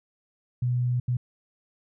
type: tone bursts at uneven times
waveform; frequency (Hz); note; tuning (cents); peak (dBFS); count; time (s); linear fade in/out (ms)
sine; 123.47; B2; 0; -22; 2; 0.62-1 / 1.08-1.17; 5
effects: none